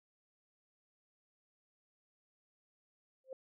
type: tone with exponential growth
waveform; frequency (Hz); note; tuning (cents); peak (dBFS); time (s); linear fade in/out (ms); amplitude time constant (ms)
sine; 525; C5; +6; -38; 3.24-3.33; 2; 19
effects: none